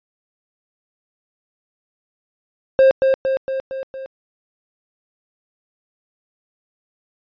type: tone with echo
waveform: triangle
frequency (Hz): 532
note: C5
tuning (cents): +29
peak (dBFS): -6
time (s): 2.79-2.91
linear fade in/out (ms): 0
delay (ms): 230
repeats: 5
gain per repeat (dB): -4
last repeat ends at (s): 4.06
effects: resampled to 11025 Hz